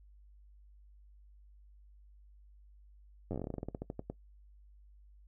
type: slowing click train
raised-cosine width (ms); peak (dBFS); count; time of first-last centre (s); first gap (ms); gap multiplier
2; -25; 20; 3.31-4.1; 10; 1.14
effects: noise-tail reverb RT60 0.1 s tail -19 dB re dry + added 50 Hz sine -56 dBFS peak until 5.27 s